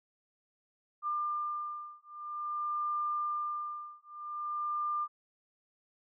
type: beating tone pair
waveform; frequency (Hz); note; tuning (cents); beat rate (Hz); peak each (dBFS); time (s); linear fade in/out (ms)
sine; 1197 / 1197.5; D6 / D6; +33 / +33; 0.5; -36 / -36; 1.02-5.08; 50
effects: none